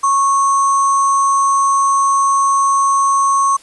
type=tone with sample-and-hold; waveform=sine; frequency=1100 Hz; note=C#6; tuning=14 cents flat; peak=-10 dBFS; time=0.03-3.57 s; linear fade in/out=10 ms; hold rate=7350 Hz; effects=white hiss -44 dBFS RMS until 3.62 s + resampled to 24000 Hz